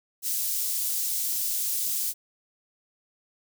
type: high-pass noise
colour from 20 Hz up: white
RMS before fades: -28 dBFS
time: 0.22-2.14 s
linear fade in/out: 50 ms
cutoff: 5900 Hz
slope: 12 dB/octave
effects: none